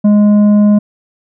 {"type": "tone with tanh clipping", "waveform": "sine", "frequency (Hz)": 207.7, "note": "G#3", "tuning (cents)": 0, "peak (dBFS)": -6, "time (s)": [0.04, 0.79], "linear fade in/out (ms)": 10, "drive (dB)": 7, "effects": []}